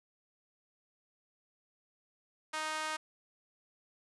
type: tone with high-pass filter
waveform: sawtooth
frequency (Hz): 311.1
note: D#4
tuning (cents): 0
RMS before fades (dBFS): -37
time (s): 2.53-2.97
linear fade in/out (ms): 10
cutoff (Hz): 1100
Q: 1.4
effects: resampled to 24000 Hz